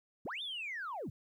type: linear two-way sweep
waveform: sine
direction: up then down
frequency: 82.41 to 3634 to 82.41 Hz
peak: -37 dBFS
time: 0.25-1.1 s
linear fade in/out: 5 ms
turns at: 0.42 s
effects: tanh soft clip ceiling -34 dBFS + 12-bit